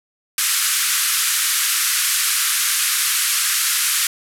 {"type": "band-pass noise", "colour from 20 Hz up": "white", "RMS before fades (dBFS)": -19, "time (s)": [0.38, 4.07], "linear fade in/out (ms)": 2, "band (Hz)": [1200, 13000], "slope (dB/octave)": 48, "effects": []}